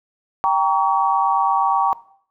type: chord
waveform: sine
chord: G diminished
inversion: none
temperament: equal with one note detuned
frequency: 784 / 932.3 / 1130.7 Hz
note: G5 / Bb5 / Db6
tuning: 0 / 0 / +34 cents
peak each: -19 dBFS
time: 0.44-1.93 s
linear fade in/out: 0 ms
effects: noise-tail reverb RT60 0.6 s tail -18 dB re dry

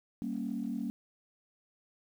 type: chord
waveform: sine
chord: G diminished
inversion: none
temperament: equal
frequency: 196 / 233.1 / 277.2 Hz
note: G3 / Bb3 / Db4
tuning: 0 / 0 / 0 cents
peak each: -38 / -35 / -38 dBFS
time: 0.22-0.9 s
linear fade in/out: 0 ms
effects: tanh soft clip ceiling -25 dBFS + 10-bit

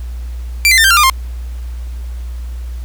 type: tone with pitch steps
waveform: sawtooth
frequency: 2349 / 2057 / 1800.9 / 1576.9 / 1380.7 / 1208.9 / 1058.5 Hz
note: D7 / C7 / A6 / G6 / F6 / D6 / C6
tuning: 0 / -30 / +40 / +10 / -20 / +50 / +20 cents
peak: -3 dBFS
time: 0.65-1.098 s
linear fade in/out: 0 ms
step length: 64 ms
effects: added 60 Hz sine -21 dBFS peak until 2.84 s + pink hiss -44 dBFS RMS until 2.84 s

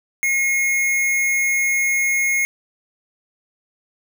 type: tone with amplitude modulation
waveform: square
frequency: 2160 Hz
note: C#7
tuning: 45 cents flat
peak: -16 dBFS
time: 0.23-2.45 s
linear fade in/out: 0 ms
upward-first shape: sine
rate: 247 Hz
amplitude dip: 25%
effects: none

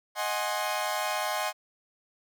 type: chord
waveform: sawtooth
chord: Ab dominant seventh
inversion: second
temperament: equal with one note detuned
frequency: 622.3 / 740 / 830.6 / 1057.4 Hz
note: Eb5 / Gb5 / Ab5 / C6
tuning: 0 / 0 / 0 / +18 cents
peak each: -30 dBFS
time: 0.15-1.53 s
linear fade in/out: 50 ms
effects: none

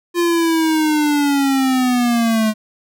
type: linear sweep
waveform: square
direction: down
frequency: 349.2 to 213.6 Hz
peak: -14 dBFS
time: 0.14-2.54 s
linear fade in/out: 50 ms
effects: none

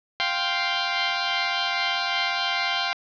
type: chord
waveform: 10% pulse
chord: F suspended second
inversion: none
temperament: equal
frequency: 698.5 / 784 / 1046.5 Hz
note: F5 / G5 / C6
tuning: 0 / 0 / 0 cents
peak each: -19 / -18 / -19 dBFS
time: 0.2-2.93 s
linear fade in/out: 0 ms
effects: resampled to 11025 Hz + 8-bit

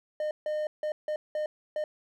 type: tone bursts at uneven times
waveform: triangle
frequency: 609 Hz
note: D#5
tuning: 37 cents flat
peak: -26 dBFS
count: 6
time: 0.2-0.31 / 0.46-0.67 / 0.83-0.92 / 1.08-1.16 / 1.35-1.46 / 1.76-1.84 s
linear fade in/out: 2 ms
effects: none

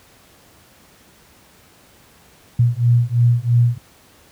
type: beating tone pair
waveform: sine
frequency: 118.2 / 121.2 Hz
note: A#2 / B2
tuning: +24 / -32 cents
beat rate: 3 Hz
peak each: -15 dBFS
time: 2.59-3.78 s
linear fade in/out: 5 ms
effects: pink hiss -50 dBFS RMS until 4.31 s + high-pass 60 Hz 12 dB/octave

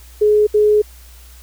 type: tone bursts at uneven times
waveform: sine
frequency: 421.4 Hz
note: G#4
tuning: 25 cents sharp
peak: -9 dBFS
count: 2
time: 0.21-0.47 / 0.54-0.82 s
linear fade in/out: 10 ms
effects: added 60 Hz sine -39 dBFS peak until 1.42 s + white hiss -46 dBFS RMS until 1.42 s

